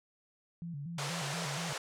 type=tone with vibrato; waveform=sine; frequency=155.56 Hz; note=D#3; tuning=in tune; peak=-38 dBFS; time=0.62-1.73 s; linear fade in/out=0 ms; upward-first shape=square; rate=4.2 Hz; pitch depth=150 cents each way
type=band-pass noise; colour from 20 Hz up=pink; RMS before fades=-39 dBFS; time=0.98-1.78 s; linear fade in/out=5 ms; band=470 to 8600 Hz; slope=24 dB/octave
effects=none